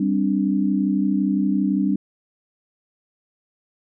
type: chord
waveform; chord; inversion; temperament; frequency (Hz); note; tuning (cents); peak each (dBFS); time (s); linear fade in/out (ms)
sine; G suspended fourth; none; equal; 196 / 261.6 / 293.7; G3 / C4 / D4; 0 / 0 / 0; -20 / -24 / -22; 0-1.96; 5
effects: none